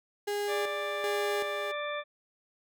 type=tone with tremolo; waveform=35% pulse; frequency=410.2 Hz; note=G#4; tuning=21 cents flat; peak=-28 dBFS; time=0.27-1.72 s; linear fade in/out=10 ms; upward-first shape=square; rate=1.3 Hz; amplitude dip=60%
type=harmonic tone; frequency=589 Hz; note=D5; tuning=5 cents sharp; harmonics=1 / 2 / 3 / 4 / 6; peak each=-35 / -38 / -40 / -41 / -43 dBFS; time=0.47-2.04 s; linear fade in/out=50 ms
effects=none